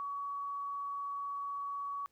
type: tone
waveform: sine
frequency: 1129 Hz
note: C#6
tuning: 31 cents sharp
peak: -36 dBFS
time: 0-2.06 s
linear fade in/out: 0 ms
effects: pink hiss -75 dBFS RMS until 2.11 s